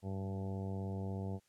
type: harmonic tone with a mistuned harmonic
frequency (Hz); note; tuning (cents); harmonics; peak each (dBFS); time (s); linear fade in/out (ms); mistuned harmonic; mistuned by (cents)
96.6; G2; -25; 1 / 2 / 3 / 4 / 5 / 6 / 7 / 8 / 9; -39 / -42 / -51 / -49 / -50 / -57 / -52 / -59 / -56; 0.02-1.4; 50; 1; +30
effects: white hiss -74 dBFS RMS until 1.48 s + low-pass 10000 Hz 12 dB/octave